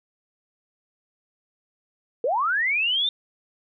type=linear sweep; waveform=sine; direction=up; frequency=440 to 3644 Hz; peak=-20 dBFS; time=2.24-3.09 s; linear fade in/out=2 ms; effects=none